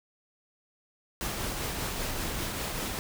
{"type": "noise with tremolo", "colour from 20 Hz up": "pink", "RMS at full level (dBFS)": -32, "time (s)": [1.21, 2.99], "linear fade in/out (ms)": 0, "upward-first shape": "triangle", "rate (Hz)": 5.1, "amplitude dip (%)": 30, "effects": []}